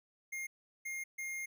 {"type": "tone bursts at uneven times", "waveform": "square", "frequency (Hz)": 2127, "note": "C7", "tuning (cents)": 28, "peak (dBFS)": -39, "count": 3, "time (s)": [[0.32, 0.47], [0.85, 1.04], [1.18, 1.46]], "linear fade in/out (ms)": 10, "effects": []}